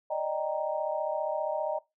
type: chord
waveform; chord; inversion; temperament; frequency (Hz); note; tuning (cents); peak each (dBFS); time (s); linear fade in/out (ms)
sine; Eb major seventh; third; equal; 587.3 / 622.3 / 784 / 932.3; D5 / Eb5 / G5 / Bb5; 0 / 0 / 0 / 0; -34 / -31 / -36 / -36; 0.1-1.79; 10
effects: noise-tail reverb RT60 0.2 s tail -20 dB re dry